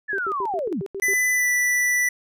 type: linear sweep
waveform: sine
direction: down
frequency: 1756 to 123.9 Hz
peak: -23 dBFS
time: 0.08-0.82 s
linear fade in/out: 20 ms
type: tone bursts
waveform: sine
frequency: 392 Hz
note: G4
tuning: in tune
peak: -27 dBFS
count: 8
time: 0.13-1.135 s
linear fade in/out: 0 ms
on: 53 ms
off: 83 ms
type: tone with pitch glide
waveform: square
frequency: 2000 to 1972.5 Hz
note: B6 to B6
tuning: +21 to -3 cents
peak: -19 dBFS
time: 1.02-2.09 s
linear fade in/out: 5 ms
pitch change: -24 cents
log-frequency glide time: 1.32-1.48 s
effects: none